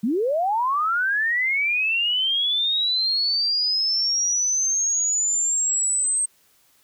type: linear sweep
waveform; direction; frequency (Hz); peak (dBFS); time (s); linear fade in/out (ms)
sine; up; 194.9 to 8372; -19; 0.03-6.26; 10
effects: white hiss -60 dBFS RMS until 6.83 s